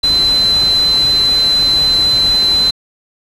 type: tone in noise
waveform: sine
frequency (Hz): 4048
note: B7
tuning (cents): +42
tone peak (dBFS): -9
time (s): 0.03-2.71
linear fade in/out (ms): 10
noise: pink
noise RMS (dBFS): -24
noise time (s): 0.03-2.71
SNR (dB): +12
effects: low-pass 12000 Hz 12 dB/octave